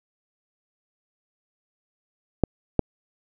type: clicks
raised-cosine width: 2 ms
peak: -4 dBFS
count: 2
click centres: 2.437 / 2.793 s
effects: none